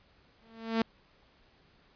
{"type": "tone with exponential growth", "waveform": "sawtooth", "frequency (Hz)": 225.9, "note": "A3", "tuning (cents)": 46, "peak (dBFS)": -19, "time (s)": [0.42, 0.82], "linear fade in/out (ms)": 2, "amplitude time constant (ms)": 85, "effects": ["pink hiss -64 dBFS RMS until 1.95 s", "resampled to 11025 Hz"]}